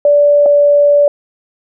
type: tone pair in turn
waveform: sine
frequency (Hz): 581 / 579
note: D5 / D5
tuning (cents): -19 / -25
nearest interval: unison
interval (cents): 6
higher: first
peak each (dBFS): -5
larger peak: neither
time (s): 0.05-0.46 / 0.46-1.08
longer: second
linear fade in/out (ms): 2
effects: none